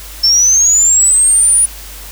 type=linear sweep; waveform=sine; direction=up; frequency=5310 to 9750 Hz; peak=-6 dBFS; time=0.23-1.66 s; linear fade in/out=10 ms; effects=added 50 Hz sine -31 dBFS peak until 2.11 s + white hiss -32 dBFS RMS until 2.11 s